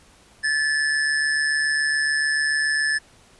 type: tone with amplitude modulation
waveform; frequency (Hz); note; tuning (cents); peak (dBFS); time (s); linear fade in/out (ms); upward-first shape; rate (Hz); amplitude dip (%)
square; 1737; A6; -23; -18; 0.43-2.99; 20; sine; 147; 45
effects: pink hiss -53 dBFS RMS until 3.39 s + resampled to 24000 Hz